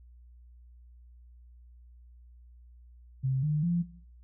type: tone with pitch steps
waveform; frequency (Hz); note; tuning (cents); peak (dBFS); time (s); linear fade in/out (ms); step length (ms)
sine; 132.3 / 151.1 / 172.57; C3 / D3 / F3; +20 / +50 / -20; -25; 3.23-3.83; 20; 200
effects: noise-tail reverb RT60 0.6 s tail -18 dB re dry + added 60 Hz sine -51 dBFS peak until 4.23 s